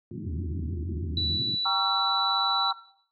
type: band-pass noise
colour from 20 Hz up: pink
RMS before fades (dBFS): -37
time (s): 0.11-1.55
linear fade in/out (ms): 2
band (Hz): 100 to 370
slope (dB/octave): 96
type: tone with vibrato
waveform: sine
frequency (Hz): 82.41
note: E2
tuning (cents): 0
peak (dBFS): -30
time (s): 0.23-1.4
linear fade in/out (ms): 50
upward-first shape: sine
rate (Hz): 6.5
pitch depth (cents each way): 150
type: tone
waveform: sine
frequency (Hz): 3951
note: B7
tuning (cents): 0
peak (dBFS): -25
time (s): 1.17-2.71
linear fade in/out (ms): 2
type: chord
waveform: sine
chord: G diminished seventh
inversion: none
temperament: just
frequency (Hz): 784 / 940.8 / 1128.9 / 1354.7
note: G5 / Bb5 / Db6 / Fb6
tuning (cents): 0 / +16 / +31 / +47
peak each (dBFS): -31 / -31 / -32 / -28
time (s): 1.65-2.73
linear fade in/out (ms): 10
effects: noise-tail reverb RT60 0.6 s tail -17 dB re dry